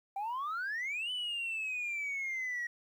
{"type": "exponential two-way sweep", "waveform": "sine", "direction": "up then down", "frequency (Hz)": [770, 3023, 1894], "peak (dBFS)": -32, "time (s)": [0.16, 2.67], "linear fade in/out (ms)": 5, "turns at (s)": 1.11, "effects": ["tanh soft clip ceiling -32 dBFS", "11-bit"]}